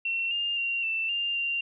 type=tone with pitch steps; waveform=sine; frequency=2717 / 2809 / 2760 / 2668 / 2797 / 2774 Hz; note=F7 / F7 / F7 / E7 / F7 / F7; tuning=-48 / +9 / -21 / +20 / +2 / -12 cents; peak=-26 dBFS; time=0.05-1.61 s; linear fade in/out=5 ms; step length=260 ms; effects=none